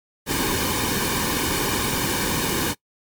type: noise with comb filter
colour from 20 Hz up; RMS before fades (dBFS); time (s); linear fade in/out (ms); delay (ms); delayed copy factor
pink; -23; 0.26-2.75; 50; 1.5; -0.7
effects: noise-tail reverb RT60 0.1 s tail -22 dB re dry + MP3 96 kbps

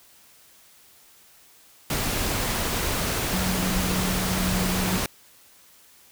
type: tone in noise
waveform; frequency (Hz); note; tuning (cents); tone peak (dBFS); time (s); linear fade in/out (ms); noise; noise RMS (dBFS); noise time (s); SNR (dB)
sine; 185; F#3; 0; -26; 3.33-4.98; 2; pink; -26; 1.9-5.06; -3
effects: white hiss -54 dBFS RMS until 6.11 s

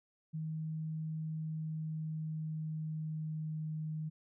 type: tone with pitch glide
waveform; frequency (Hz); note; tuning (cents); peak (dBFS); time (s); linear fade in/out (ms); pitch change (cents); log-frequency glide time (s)
sine; 157.7 to 155.8; D#3 to D#3; +24 to +3; -36; 0.33-4.1; 20; -21; 1.22-3.68
effects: none

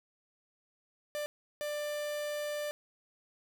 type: tone bursts at uneven times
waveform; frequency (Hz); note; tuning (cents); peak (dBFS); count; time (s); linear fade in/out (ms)
45% pulse; 592; D5; +14; -34; 2; 1.15-1.26 / 1.61-2.71; 0
effects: none

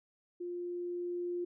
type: tone with level ramp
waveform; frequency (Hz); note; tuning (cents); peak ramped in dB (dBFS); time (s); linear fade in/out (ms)
sine; 351.7; F4; +12; -37 to -33; 0.4-1.45; 10
effects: none

